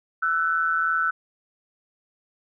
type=tone pair together; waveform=sine; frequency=1331 / 1494 Hz; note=E6 / F#6; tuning=+16 / +16 cents; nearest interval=major second; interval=200 cents; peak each=-23 dBFS; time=0.22-1.11 s; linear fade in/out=10 ms; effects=none